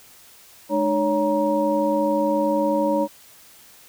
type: tone cluster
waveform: sine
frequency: 211.1 / 302.3 / 559 / 942 Hz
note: G#3 / D#4 / C#5 / A#5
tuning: +29 / -50 / +14 / +18 cents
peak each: -27 / -23 / -21 / -25 dBFS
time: 0.69-3.08 s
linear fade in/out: 50 ms
effects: white hiss -49 dBFS RMS until 3.88 s